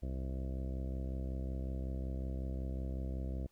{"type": "harmonic tone", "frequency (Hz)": 65.41, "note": "C2", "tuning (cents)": 0, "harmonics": [1, 2, 3, 4, 5, 6, 7, 8, 9, 10], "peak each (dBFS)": [-37, -45, -47, -50, -51, -57, -58, -54, -59, -57], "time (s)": [0.02, 3.47], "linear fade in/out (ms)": 10, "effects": ["pink hiss -74 dBFS RMS until 3.51 s"]}